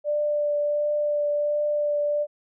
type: tone with vibrato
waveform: sine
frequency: 590 Hz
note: D5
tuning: 8 cents sharp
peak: -21 dBFS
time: 0.04-2.27 s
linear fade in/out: 50 ms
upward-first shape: triangle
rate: 1.4 Hz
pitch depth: 13 cents each way
effects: none